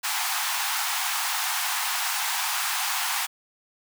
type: high-pass noise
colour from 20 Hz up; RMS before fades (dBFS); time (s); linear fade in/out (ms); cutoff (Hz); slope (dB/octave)
pink; -27; 0.03-3.27; 20; 740; 96
effects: none